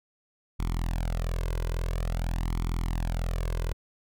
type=tone with flanger; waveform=sawtooth; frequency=42.07 Hz; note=E1; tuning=36 cents sharp; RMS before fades=-29 dBFS; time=0.59-3.73 s; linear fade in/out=10 ms; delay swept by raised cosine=0.89 to 1.99 ms; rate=0.48 Hz; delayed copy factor=+0.8; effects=none